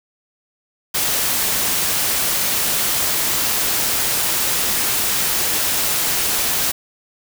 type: noise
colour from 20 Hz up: white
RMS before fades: -19 dBFS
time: 0.94-6.72 s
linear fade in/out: 10 ms
effects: none